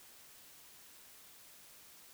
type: silence
effects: white hiss -58 dBFS RMS until 2.13 s